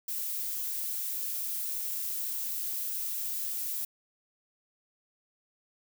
violet noise, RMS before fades -34 dBFS, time 0.08-3.85 s, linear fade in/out 5 ms, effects none

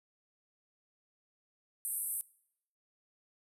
white band-pass noise, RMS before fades -37 dBFS, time 1.85-2.21 s, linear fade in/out 0 ms, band 8500 to 13000 Hz, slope 96 dB/octave, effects noise-tail reverb RT60 0.7 s tail -22 dB re dry

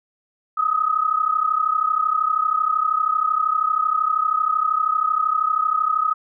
sine tone pair together, 1244.5 / 1277.3 Hz, D#6 / D#6, 0 / +45 cents, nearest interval unison, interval 45 cents, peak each -20 dBFS, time 0.57-6.14 s, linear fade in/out 10 ms, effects none

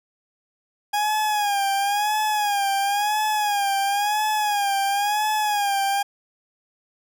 40% pulse tone with vibrato, 822 Hz, G#5, 18 cents flat, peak -19 dBFS, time 0.93-6.03 s, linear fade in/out 10 ms, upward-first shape sine, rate 0.97 Hz, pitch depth 73 cents each way, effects none

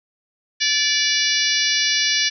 harmonic tone, 580 Hz, D5, 22 cents flat, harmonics 3 / 4 / 5 / 6 / 7 / 8 / 9 / 10, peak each -25 / -25 / -25 / -25 / -25 / -25 / -25 / -25 dBFS, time 0.6-2.3 s, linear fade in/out 20 ms, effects none

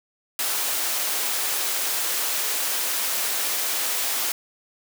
white high-pass noise, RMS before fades -25 dBFS, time 0.39-4.32 s, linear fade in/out 2 ms, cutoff 400 Hz, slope 12 dB/octave, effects none

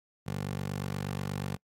15% pulse tone with high-pass filter, 48.33 Hz, G1, 24 cents flat, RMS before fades -35 dBFS, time 0.26-1.57 s, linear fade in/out 20 ms, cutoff 130 Hz, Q 1.3, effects noise-tail reverb RT60 0.1 s tail -25 dB re dry + AAC 48 kbps

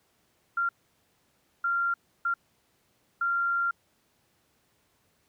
sine tone bursts at uneven times, 1385 Hz, F6, 15 cents flat, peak -24 dBFS, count 4, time 0.57-0.69 / 1.64-1.94 / 2.25-2.34 / 3.21-3.71 s, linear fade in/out 5 ms, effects pink hiss -69 dBFS RMS until 5.28 s + high-pass 80 Hz 12 dB/octave

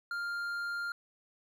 triangle tone with hard clipping, 1400 Hz, F6, 4 cents sharp, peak -35 dBFS, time 0.11-0.92 s, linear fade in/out 2 ms, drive 9 dB, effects none

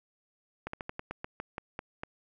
slowing click train, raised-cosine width 0.5 ms, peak -21 dBFS, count 11, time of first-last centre 0.67-2.035 s, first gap 64 ms, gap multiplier 1.16, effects none

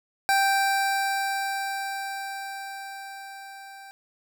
25% pulse tone with level ramp, 784 Hz, G5, in tune, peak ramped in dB -15 to -39 dBFS, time 0.29-3.91 s, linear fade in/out 0 ms, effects none

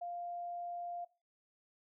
sine tone, 698.5 Hz, F5, in tune, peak -39 dBFS, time 0.01-1.05 s, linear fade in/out 10 ms, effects noise-tail reverb RT60 0.3 s tail -19 dB re dry

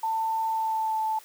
sine tone with pitch glide, 892 to 876.7 Hz, A5 to A5, +23 to -7 cents, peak -24 dBFS, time 0.03-1.19 s, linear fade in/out 5 ms, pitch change -30 cents, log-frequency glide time 0.47-1 s, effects white hiss -51 dBFS RMS until 1.24 s + high-pass 400 Hz 12 dB/octave

